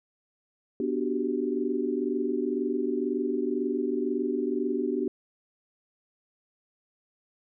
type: chord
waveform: sine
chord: G major seventh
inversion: first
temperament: equal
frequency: 246.9 / 293.7 / 370 / 392 Hz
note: B3 / D4 / F#4 / G4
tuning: 0 / 0 / 0 / 0 cents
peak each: -31 dBFS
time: 0.8-5.08 s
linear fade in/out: 2 ms
effects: none